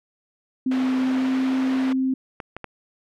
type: tone with pitch glide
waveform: sine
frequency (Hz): 258.9 to 262.1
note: C4 to C4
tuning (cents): -18 to +3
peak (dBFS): -19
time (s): 0.66-2.14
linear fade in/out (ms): 5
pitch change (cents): +21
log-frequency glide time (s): 1.01-1.46
type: band-pass noise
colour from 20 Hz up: pink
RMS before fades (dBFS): -35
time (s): 0.71-1.93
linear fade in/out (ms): 5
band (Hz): 350 to 2800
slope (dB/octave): 12
type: clicks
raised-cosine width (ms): 0.5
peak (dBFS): -18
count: 3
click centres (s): 2.402 / 2.566 / 2.643
effects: none